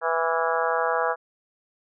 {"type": "harmonic tone with a mistuned harmonic", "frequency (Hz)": 164.81, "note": "E3", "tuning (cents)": 0, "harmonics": [3, 4, 5, 6, 7, 8, 9, 10], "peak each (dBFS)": [-27, -28, -29, -30, -30, -31, -32, -32], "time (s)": [0.01, 1.16], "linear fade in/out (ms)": 50, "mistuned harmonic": 9, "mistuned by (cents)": -57, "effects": []}